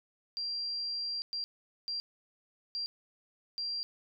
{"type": "tone bursts at uneven times", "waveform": "sine", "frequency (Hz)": 4743, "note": "D8", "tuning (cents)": 16, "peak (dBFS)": -33, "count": 5, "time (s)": [[0.37, 1.22], [1.33, 1.44], [1.88, 2], [2.75, 2.86], [3.58, 3.83]], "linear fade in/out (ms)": 0, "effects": []}